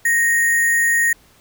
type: tone with sample-and-hold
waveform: sine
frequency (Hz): 1864.7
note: A#6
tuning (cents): 0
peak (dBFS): -13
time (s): 0.05-1.13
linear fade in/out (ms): 5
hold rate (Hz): 8820
effects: pink hiss -52 dBFS RMS until 1.4 s